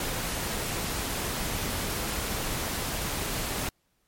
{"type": "noise", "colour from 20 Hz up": "pink", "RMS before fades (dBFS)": -31, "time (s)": [0, 3.69], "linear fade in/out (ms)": 2, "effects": ["pink hiss -72 dBFS RMS until 4.07 s", "MP3 64 kbps"]}